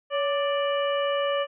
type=harmonic tone with a mistuned harmonic; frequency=588 Hz; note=D5; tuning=2 cents sharp; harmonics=1 / 2 / 3 / 4 / 5; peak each=-24 / -30 / -35 / -39 / -34 dBFS; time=0.1-1.47 s; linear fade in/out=50 ms; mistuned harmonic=1; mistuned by=-71 cents; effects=none